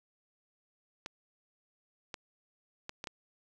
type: clicks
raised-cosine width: 0.2 ms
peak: -22 dBFS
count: 5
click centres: 1.061 / 2.142 / 2.894 / 3.041 / 3.072 s
effects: none